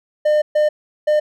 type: tone bursts at uneven times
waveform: triangle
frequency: 604 Hz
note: D5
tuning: 48 cents sharp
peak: -10 dBFS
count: 3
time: 0.25-0.42 / 0.55-0.69 / 1.07-1.2 s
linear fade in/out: 10 ms
effects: none